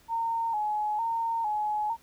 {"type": "tone with vibrato", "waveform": "sine", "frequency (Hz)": 880, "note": "A5", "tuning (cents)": 0, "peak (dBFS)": -26, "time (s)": [0.08, 1.97], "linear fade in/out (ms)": 50, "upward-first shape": "square", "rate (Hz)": 1.1, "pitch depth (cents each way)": 70, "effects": ["pink hiss -60 dBFS RMS until 2.02 s"]}